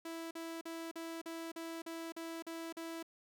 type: tone bursts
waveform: sawtooth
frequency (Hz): 329.6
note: E4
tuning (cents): 0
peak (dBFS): -38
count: 10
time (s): 0.05-3.028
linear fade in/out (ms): 5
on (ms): 260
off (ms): 42
effects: none